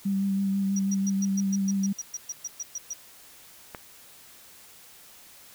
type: tone with vibrato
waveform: sine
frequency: 196 Hz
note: G3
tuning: in tune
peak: -23 dBFS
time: 0.05-1.93 s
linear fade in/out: 10 ms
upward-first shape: sine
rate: 6.1 Hz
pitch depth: 18 cents each way
type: tone bursts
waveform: sine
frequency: 5780 Hz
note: F#8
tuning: 41 cents flat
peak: -30 dBFS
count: 15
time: 0.76-2.935 s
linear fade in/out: 5 ms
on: 33 ms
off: 120 ms
type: click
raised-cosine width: 0.5 ms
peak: -21 dBFS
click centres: 3.748 s
effects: white hiss -51 dBFS RMS until 5.54 s